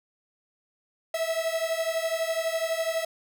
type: beating tone pair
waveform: 45% pulse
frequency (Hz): 647 / 659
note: E5 / E5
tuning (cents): -32 / -1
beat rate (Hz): 12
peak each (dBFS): -29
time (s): 1.14-3.05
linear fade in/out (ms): 5
effects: none